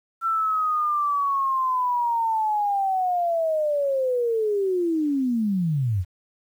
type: linear sweep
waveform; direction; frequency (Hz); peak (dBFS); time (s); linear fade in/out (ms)
sine; down; 1351 to 82.41; -20; 0.21-6.05; 50
effects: 9-bit